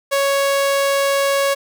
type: tone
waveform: sawtooth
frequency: 555 Hz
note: C#5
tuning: 2 cents sharp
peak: -11 dBFS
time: 0.11-1.55 s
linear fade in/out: 20 ms
effects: none